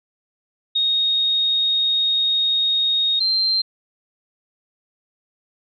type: tone pair in turn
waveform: sine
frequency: 3729 / 4147 Hz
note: A#7 / C8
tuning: 0 / -16 cents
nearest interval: major second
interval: 184 cents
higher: second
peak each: -16 dBFS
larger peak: neither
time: 0.75-3.2 / 3.2-3.62 s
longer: first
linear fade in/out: 10 ms
effects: none